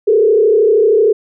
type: tone with frequency modulation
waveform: sine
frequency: 431.2 Hz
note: A4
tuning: 35 cents flat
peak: -7 dBFS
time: 0.07-1.13 s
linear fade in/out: 10 ms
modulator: 33 Hz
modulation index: 1.1
effects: none